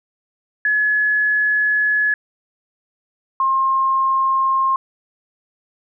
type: tone pair in turn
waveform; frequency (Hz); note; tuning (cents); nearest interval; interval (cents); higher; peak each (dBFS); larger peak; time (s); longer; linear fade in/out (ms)
sine; 1700 / 1065.7; G#6 / C6; +40 / +31; minor sixth; 809; first; -14; neither; 0.65-2.14 / 3.4-4.76; first; 2
effects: none